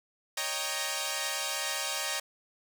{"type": "chord", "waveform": "5% pulse", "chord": "Eb dominant seventh", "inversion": "third", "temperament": "equal", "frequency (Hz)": [554.4, 622.3, 784, 932.3], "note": ["Db5", "Eb5", "G5", "Bb5"], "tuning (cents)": [0, 0, 0, 0], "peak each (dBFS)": -25, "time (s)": [0.37, 2.2], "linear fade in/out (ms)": 5, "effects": []}